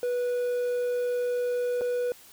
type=tone with dropouts; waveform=triangle; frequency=490 Hz; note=B4; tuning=14 cents flat; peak=-23 dBFS; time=0.03-2.12 s; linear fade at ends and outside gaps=1 ms; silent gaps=1.811-1.816 s; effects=white hiss -52 dBFS RMS until 2.32 s